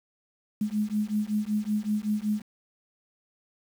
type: beating tone pair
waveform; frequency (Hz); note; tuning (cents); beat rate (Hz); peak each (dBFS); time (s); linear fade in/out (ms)
sine; 208.5 / 213.8; G#3 / A3; +7 / -49; 5.3; -28; 0.61-2.42; 5
effects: 8-bit